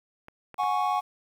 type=clicks; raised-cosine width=0.5 ms; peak=-29 dBFS; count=3; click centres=0.284 / 0.543 / 0.635 s
type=chord; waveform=triangle; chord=F# suspended second; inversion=none; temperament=equal with one note detuned; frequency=733.2 / 830.6 / 1108.7 Hz; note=F#5 / G#5 / C#6; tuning=-16 / 0 / 0 cents; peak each=-26 dBFS; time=0.58-1.01 s; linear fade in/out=20 ms
effects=9-bit

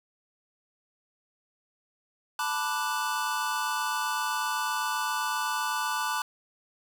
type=chord; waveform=square; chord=B minor seventh; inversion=third; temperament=equal; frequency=880 / 987.8 / 1174.7 / 1480 Hz; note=A5 / B5 / D6 / F#6; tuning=0 / 0 / 0 / 0 cents; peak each=-34 dBFS; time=2.39-6.22 s; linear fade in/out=2 ms; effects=none

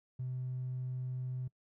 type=tone; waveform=triangle; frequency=127.6 Hz; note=C3; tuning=43 cents flat; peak=-32 dBFS; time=0.19-1.48 s; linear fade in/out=10 ms; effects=noise-tail reverb RT60 0.1 s tail -24 dB re dry + tanh soft clip ceiling -33 dBFS

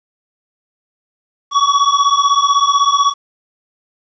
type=beating tone pair; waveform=square; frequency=1122 / 1138 Hz; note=C#6 / C#6; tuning=+21 / +45 cents; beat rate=16 Hz; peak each=-14 dBFS; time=1.51-3.14 s; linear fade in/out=50 ms; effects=resampled to 16000 Hz + 8-bit

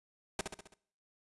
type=noise with echo; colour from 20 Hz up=pink; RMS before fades=-34 dBFS; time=0.39-0.41 s; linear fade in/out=2 ms; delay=66 ms; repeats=5; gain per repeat=-5 dB; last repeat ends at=0.74 s; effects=noise-tail reverb RT60 0.6 s tail -21 dB re dry + resampled to 24000 Hz

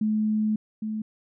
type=tone pair in turn; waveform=sine; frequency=214.9 / 216.5 Hz; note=A3 / A3; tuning=-41 / -28 cents; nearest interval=unison; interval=13 cents; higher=second; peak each=-21 / -27 dBFS; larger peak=first; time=0.01-0.56 / 0.82-1.02 s; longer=first; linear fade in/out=5 ms; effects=none

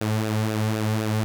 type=tone with flanger; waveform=sawtooth; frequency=108.5 Hz; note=A2; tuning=24 cents flat; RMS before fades=-24 dBFS; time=0.01-1.24 s; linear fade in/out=0 ms; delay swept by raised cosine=0.93 to 3.13 ms; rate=3.9 Hz; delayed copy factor=-0.6; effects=none

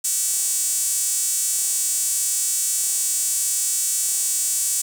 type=tone with high-pass filter; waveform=sawtooth; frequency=380.8 Hz; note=F#4; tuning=50 cents sharp; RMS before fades=-22 dBFS; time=0.04-4.82 s; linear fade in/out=10 ms; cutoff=7900 Hz; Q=3; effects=none

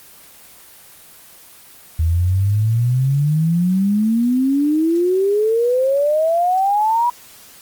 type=exponential sweep; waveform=sine; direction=up; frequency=79 to 977 Hz; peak=-13 dBFS; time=1.99-7.1 s; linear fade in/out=5 ms; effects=white hiss -43 dBFS RMS until 7.61 s + Opus 24 kbps

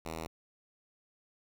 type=tone; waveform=5% pulse; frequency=80.8 Hz; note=E2; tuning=34 cents flat; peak=-27 dBFS; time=0.05-0.27 s; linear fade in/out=5 ms; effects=none

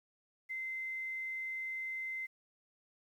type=tone with quantisation; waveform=sine; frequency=2070 Hz; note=C7; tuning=19 cents flat; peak=-37 dBFS; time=0.49-2.27 s; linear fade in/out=20 ms; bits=11; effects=none

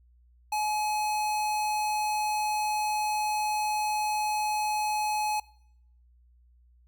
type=tone; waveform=square; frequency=848 Hz; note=G#5; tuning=36 cents sharp; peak=-27 dBFS; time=0.52-5.4 s; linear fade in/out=5 ms; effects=noise-tail reverb RT60 0.7 s tail -22 dB re dry + added 60 Hz sine -57 dBFS peak until 6.87 s

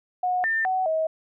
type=tone with pitch steps; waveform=sine; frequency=728 / 1797 / 749 / 637 Hz; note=F#5 / A6 / F#5 / D#5; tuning=-28 / +36 / +21 / +41 cents; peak=-21 dBFS; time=0.23-1.07 s; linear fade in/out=5 ms; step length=210 ms; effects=none

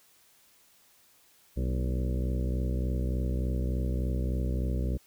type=harmonic tone with a mistuned harmonic; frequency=63.4 Hz; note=B1; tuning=46 cents sharp; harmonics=1 / 2 / 3 / 4 / 5 / 6 / 7 / 8 / 9; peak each=-28 / -34 / -38 / -40 / -42 / -44 / -45 / -46 / -47 dBFS; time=1.56-4.98 s; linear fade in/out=20 ms; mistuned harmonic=4; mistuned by=-73 cents; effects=white hiss -62 dBFS RMS until 5.06 s

